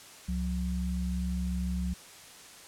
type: tone pair together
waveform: sine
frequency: 67.57 / 180.4 Hz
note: C#2 / F#3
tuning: -44 / -44 cents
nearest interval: octave + perfect fourth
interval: 1700 cents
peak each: -31 / -32 dBFS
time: 0.28-1.94 s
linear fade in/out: 10 ms
effects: white hiss -50 dBFS RMS until 2.67 s + low-pass 10000 Hz 12 dB/octave